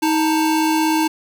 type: tone pair together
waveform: square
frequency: 316.2 / 892.1 Hz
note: D#4 / A5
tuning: +28 / +24 cents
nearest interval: octave + tritone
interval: 1796 cents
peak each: -17 / -21 dBFS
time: 0.02-1.08 s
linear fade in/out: 10 ms
effects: none